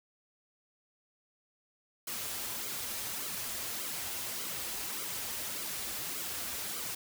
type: noise with flanger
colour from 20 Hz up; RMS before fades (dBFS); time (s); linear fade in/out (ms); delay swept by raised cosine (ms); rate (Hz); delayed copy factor
white; -38; 2.07-6.95; 5; 1.1 to 7.1; 1.7; -0.7
effects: none